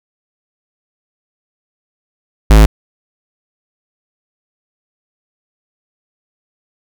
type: tone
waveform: square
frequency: 53.2 Hz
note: G#1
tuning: 42 cents sharp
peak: -3 dBFS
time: 2.5-2.66 s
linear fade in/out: 5 ms
effects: none